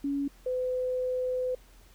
sine tone pair in turn, 281 / 506.5 Hz, C#4 / B4, +24 / +44 cents, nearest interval minor seventh, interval 1020 cents, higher second, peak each -27 / -27 dBFS, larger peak neither, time 0.04-0.28 / 0.46-1.55 s, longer second, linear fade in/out 5 ms, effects added 43 Hz sine -54 dBFS peak until 1.94 s + pink hiss -60 dBFS RMS until 1.94 s

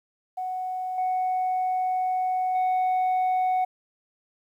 sine tone with level steps, 741 Hz, F#5, 2 cents sharp, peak -27 / -21 / -18 dBFS, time 0.37-3.65 s, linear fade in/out 10 ms, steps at 0.98 / 2.55 s, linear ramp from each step 2 ms, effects tanh soft clip ceiling -20 dBFS + 10-bit

